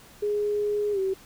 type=tone with pitch glide; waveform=sine; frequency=415.3 to 383 Hz; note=G#4 to G4; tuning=0 to -40 cents; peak=-23 dBFS; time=0.22-1.14 s; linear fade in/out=10 ms; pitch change=-140 cents; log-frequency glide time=0.92-0.99 s; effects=pink hiss -51 dBFS RMS until 1.25 s